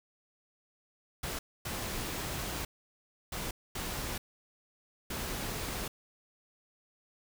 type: noise bursts at uneven times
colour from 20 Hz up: pink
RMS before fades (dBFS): -37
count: 5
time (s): 1.23-1.39 / 1.65-2.65 / 3.32-3.51 / 3.75-4.18 / 5.1-5.88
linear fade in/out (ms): 5
effects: none